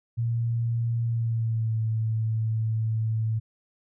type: tone with pitch glide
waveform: sine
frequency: 116.54 to 111.02 Hz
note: A#2 to A2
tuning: 0 to +16 cents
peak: -23 dBFS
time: 0.17-3.4 s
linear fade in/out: 20 ms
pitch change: -84 cents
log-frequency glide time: 1.04-1.78 s
effects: none